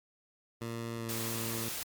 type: tone with pitch glide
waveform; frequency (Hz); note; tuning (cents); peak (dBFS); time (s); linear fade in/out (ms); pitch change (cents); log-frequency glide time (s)
15% pulse; 115.9 to 114.11; A#2 to A#2; -10 to -36; -30; 0.61-1.69; 5; -26; 0.97-1.06
type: noise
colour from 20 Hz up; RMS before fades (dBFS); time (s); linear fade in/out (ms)
white; -38; 1.09-1.83; 0
effects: MP3 96 kbps